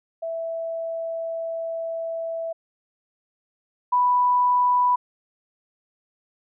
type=tone pair in turn; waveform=sine; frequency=659.3 / 987.8 Hz; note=E5 / B5; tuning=0 / 0 cents; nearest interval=perfect fifth; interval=700 cents; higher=second; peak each=-26 / -16 dBFS; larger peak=second; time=0.22-2.53 / 3.92-4.96 s; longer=first; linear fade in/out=10 ms; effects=none